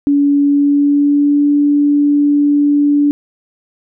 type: tone with pitch glide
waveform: sine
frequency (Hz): 285 to 289.8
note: C#4 to D4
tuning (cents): +48 to -23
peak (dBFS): -8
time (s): 0.07-3.11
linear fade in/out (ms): 0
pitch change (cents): +29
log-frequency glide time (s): 0.45-1.5
effects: none